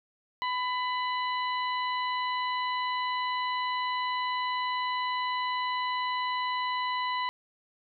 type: harmonic tone with a mistuned harmonic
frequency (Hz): 1000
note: B5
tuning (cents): +21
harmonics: 1 / 2 / 3 / 4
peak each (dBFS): -29 / -35 / -39 / -41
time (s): 0.42-7.29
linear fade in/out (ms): 0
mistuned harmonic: 3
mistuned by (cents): -18
effects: none